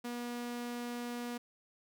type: tone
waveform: sawtooth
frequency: 240.9 Hz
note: B3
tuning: 43 cents flat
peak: -34 dBFS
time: 0.04-1.38 s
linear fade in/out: 10 ms
effects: none